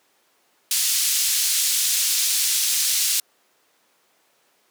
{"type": "band-pass noise", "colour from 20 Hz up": "white", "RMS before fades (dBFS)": -21, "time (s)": [0.71, 3.2], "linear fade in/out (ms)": 2, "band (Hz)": [3600, 10000], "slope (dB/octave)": 12, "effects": ["pink hiss -62 dBFS RMS until 4.7 s", "high-pass 400 Hz 12 dB/octave"]}